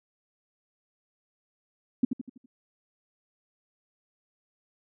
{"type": "tone with echo", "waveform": "sine", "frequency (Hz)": 252, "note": "B3", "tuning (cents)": 35, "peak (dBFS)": -17, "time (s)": [2.03, 2.05], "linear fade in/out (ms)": 5, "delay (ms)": 82, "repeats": 5, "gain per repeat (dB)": -7, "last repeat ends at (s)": 2.46, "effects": []}